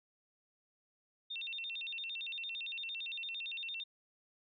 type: tone with vibrato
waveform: sine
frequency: 3136 Hz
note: G7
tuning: in tune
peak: -39 dBFS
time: 1.3-3.84 s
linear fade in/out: 10 ms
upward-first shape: square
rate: 8.8 Hz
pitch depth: 260 cents each way
effects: none